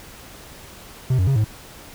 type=tone with pitch steps; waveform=triangle; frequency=128.7 / 92.2 / 135.9 / 107.6 Hz; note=C3 / F#2 / C#3 / A2; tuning=-28 / -6 / -34 / -38 cents; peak=-13 dBFS; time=1.1-1.444 s; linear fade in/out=5 ms; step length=86 ms; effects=pink hiss -42 dBFS RMS until 1.94 s